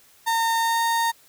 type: tone with pitch glide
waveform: 35% pulse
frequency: 913 to 922 Hz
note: A#5 to A#5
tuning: -36 to -19 cents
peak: -18 dBFS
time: 0.26-1.12 s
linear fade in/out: 20 ms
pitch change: +17 cents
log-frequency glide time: 0.59-0.82 s
effects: white hiss -55 dBFS RMS until 1.28 s